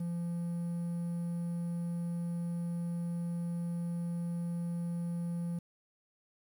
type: tone with quantisation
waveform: triangle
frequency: 171.4 Hz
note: F3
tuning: 32 cents flat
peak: -31 dBFS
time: 0-5.59 s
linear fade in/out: 5 ms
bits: 10
effects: none